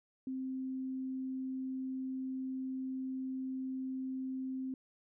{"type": "tone", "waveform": "sine", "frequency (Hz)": 261.6, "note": "C4", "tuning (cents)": 0, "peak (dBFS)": -36, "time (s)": [0.27, 4.74], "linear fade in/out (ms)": 2, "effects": []}